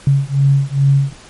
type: beating tone pair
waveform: sine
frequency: 137.4 / 139.8 Hz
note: C#3 / C#3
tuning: -15 / +15 cents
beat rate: 2.4 Hz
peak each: -13 dBFS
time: 0.07-1.13 s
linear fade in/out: 2 ms
effects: pink hiss -40 dBFS RMS until 1.29 s + MP3 48 kbps